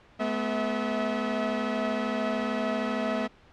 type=tone cluster; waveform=sawtooth; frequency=215.2 / 248.3 / 648 Hz; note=A3 / B3 / E5; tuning=-38 / +9 / -30 cents; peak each=-27 dBFS; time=0.19-3.28 s; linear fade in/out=20 ms; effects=pink hiss -56 dBFS RMS until 3.52 s + low-pass 3000 Hz 12 dB/octave